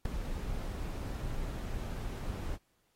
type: noise with ADSR envelope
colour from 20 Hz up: brown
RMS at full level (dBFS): -27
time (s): 0.05-2.58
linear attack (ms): 6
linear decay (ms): 4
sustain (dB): -10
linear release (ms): 39
effects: pink hiss -75 dBFS RMS until 2.95 s + AAC 48 kbps